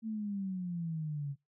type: exponential sweep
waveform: sine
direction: down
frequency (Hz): 225.4 to 138.2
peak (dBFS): -34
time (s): 0.02-1.36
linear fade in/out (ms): 50
effects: noise-tail reverb RT60 0.2 s tail -24 dB re dry